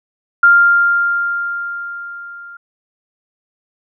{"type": "tone with level ramp", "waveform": "sine", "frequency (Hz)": 1397, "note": "F6", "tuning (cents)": 0, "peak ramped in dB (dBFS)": [-4, -32], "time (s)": [0.43, 2.57], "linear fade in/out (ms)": 5, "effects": []}